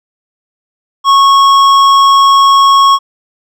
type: tone with hard clipping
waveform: sine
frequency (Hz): 1100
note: C#6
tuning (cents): -14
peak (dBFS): -5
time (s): 1.04-2.99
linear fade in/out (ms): 50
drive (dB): 10
effects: none